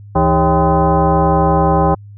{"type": "tone with frequency modulation", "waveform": "sine", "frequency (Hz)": 311.1, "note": "D#4", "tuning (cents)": 0, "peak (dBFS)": -9, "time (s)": [0.15, 1.95], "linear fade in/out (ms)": 10, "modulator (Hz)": 238, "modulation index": 3, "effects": ["added 102 Hz sine -33 dBFS peak until 2.17 s"]}